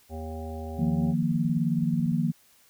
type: harmonic tone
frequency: 79.5 Hz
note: D#2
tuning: 38 cents sharp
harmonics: 1 / 3 / 5 / 7 / 9 / 10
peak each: -35 / -40 / -42 / -43 / -45 / -45 dBFS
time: 0.09-1.15 s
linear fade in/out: 50 ms
type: chord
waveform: sine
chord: Eb suspended second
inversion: none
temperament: equal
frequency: 155.56 / 174.61 / 233.1 Hz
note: Eb3 / F3 / Bb3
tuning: 0 / 0 / 0 cents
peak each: -27 dBFS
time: 0.78-2.32 s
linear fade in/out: 20 ms
type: clicks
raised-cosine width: 5 ms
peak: -37 dBFS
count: 12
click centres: 1.228 / 1.317 / 1.357 / 1.452 / 1.497 / 1.572 / 1.787 / 1.832 / 1.937 / 1.999 / 2.061 / 2.12 s
effects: white hiss -60 dBFS RMS until 2.69 s